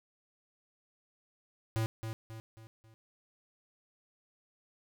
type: tone with echo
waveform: square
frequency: 111.6 Hz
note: A2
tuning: 25 cents sharp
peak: -30 dBFS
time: 1.76-1.86 s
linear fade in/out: 0 ms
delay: 270 ms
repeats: 4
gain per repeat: -7 dB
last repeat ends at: 2.94 s
effects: none